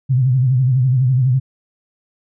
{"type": "tone with vibrato", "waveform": "sine", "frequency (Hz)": 128.5, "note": "C3", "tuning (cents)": -31, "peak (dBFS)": -11, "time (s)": [0.09, 1.4], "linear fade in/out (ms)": 20, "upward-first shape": "sine", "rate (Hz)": 12, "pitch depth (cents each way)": 96, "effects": []}